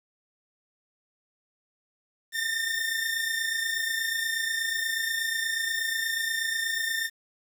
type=tone pair together; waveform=sawtooth; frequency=1799 / 1827.3 Hz; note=A6 / A#6; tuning=+38 / -35 cents; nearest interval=unison; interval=27 cents; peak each=-25 / -28 dBFS; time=2.32-7.1 s; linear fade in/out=50 ms; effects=9-bit